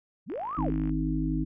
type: linear two-way sweep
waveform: sine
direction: up then down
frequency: 120 to 1309 to 120 Hz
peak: -31 dBFS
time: 0.26-0.74 s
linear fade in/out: 50 ms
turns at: 0.56 s
type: click train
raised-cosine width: 0.5 ms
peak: -32 dBFS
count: 32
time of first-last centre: 0.3-0.894 s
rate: 52.2 Hz
type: harmonic tone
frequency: 52.1 Hz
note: G#1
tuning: 6 cents sharp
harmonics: 1 / 3 / 5 / 6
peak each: -31 / -31 / -31 / -31 dBFS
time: 0.57-1.45 s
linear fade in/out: 20 ms
effects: none